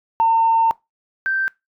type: tone pair in turn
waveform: sine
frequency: 907 / 1562 Hz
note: A#5 / G6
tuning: -48 / -7 cents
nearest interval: major sixth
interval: 941 cents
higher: second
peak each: -11 / -17 dBFS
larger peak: first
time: 0.2-0.71 / 1.26-1.48 s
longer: first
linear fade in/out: 0 ms
effects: noise-tail reverb RT60 0.2 s tail -22 dB re dry + tanh soft clip ceiling -7 dBFS